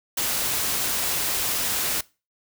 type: noise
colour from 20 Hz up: white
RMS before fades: -25 dBFS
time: 0.17-2.01 s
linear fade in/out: 5 ms
effects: noise-tail reverb RT60 0.3 s tail -22 dB re dry